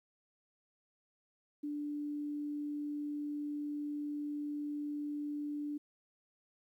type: tone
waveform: sine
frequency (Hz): 293.7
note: D4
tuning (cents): 0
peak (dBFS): -36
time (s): 1.63-5.78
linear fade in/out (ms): 10
effects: 12-bit